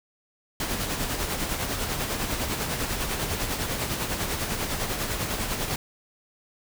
pink noise with tremolo, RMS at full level -27 dBFS, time 0.6-5.76 s, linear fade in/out 2 ms, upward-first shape sine, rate 10 Hz, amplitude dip 45%, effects none

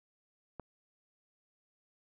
click, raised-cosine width 1 ms, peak -28 dBFS, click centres 0.597 s, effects none

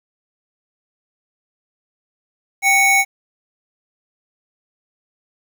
square tone pair together, 784 / 2217 Hz, G5 / C#7, 0 / 0 cents, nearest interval octave + tritone, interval 1800 cents, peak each -18 / -13 dBFS, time 2.62-3.05 s, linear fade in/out 50 ms, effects 8-bit

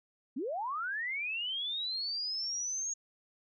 sine linear sweep, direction up, 220 to 6645 Hz, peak -33 dBFS, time 0.36-2.94 s, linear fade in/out 10 ms, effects none

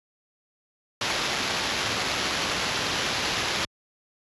violet noise with sample-and-hold, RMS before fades -27 dBFS, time 1.01-3.65 s, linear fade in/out 2 ms, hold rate 8820 Hz, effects high-pass 60 Hz 12 dB/octave + resampled to 24000 Hz

